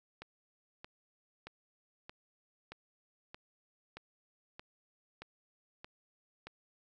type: click train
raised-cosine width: 0.3 ms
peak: -30 dBFS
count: 11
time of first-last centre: 0.22-6.47 s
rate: 1.6 Hz
effects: none